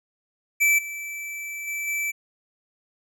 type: tone with level steps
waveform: square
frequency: 2320 Hz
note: D7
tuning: 22 cents flat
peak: -17 / -32 / -28 / -25 dBFS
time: 0.6-2.12 s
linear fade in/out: 20 ms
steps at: 0.78 / 1.67 / 1.87 s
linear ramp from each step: 10 ms
effects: none